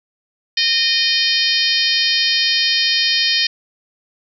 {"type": "harmonic tone with a mistuned harmonic", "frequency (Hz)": 614, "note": "D#5", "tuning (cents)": -23, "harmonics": [3, 4, 5, 6, 7, 8, 9], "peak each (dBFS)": [-23, -23, -20, -23, -20, -20, -24], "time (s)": [0.57, 3.47], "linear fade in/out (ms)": 5, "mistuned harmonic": 5, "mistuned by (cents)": 15, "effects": []}